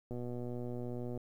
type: click train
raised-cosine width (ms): 2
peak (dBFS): -29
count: 131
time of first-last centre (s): 0.11-1.176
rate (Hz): 122
effects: 11-bit